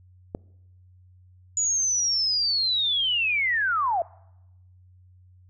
click, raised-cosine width 2 ms, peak -16 dBFS, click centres 0.349 s
sine linear sweep, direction down, 6920 to 639 Hz, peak -21 dBFS, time 1.57-4.02 s, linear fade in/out 2 ms
effects noise-tail reverb RT60 0.9 s tail -24 dB re dry + added 91 Hz sine -51 dBFS peak until 5.49 s

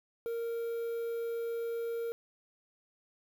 triangle tone with quantisation, 463.8 Hz, A#4, 9 cents flat, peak -31 dBFS, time 0.26-2.12 s, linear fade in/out 0 ms, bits 9, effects none

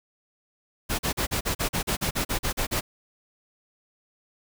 pink noise bursts, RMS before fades -26 dBFS, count 14, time 0.89-2.81 s, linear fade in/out 20 ms, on 100 ms, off 40 ms, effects none

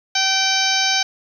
harmonic tone with a mistuned harmonic, 770 Hz, G5, 31 cents flat, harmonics 1 / 2 / 3 / 4 / 5 / 6 / 7 / 8, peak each -24 / -24 / -24 / -24 / -24 / -24 / -24 / -24 dBFS, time 0.15-1.03 s, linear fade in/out 5 ms, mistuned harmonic 3, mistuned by +22 cents, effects 8-bit

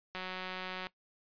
click train, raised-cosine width 0.3 ms, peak -24 dBFS, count 134, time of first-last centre 0.15-0.869 s, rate 185 Hz, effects noise-tail reverb RT60 0.1 s tail -19 dB re dry + resampled to 11025 Hz

